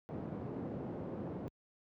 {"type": "band-pass noise", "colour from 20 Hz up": "pink", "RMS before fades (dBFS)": -42, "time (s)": [0.09, 1.48], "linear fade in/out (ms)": 0, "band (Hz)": [130, 490], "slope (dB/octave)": 12, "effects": ["high-pass 60 Hz 12 dB/octave"]}